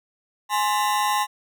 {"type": "ring-modulated tone", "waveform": "40% pulse", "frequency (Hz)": 942, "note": "A#5", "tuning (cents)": 18, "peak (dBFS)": -16, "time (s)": [0.49, 1.27], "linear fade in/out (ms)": 50, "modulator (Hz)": 107, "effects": []}